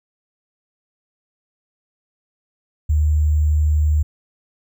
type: tone with sample-and-hold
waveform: sine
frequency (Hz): 76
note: D#2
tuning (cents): -40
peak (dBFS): -13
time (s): 2.89-4.03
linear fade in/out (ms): 10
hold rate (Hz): 7350
effects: none